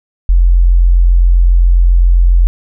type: tone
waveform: sine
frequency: 43.73 Hz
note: F1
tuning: 3 cents sharp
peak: -4 dBFS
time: 0.29-2.47 s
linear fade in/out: 0 ms
effects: none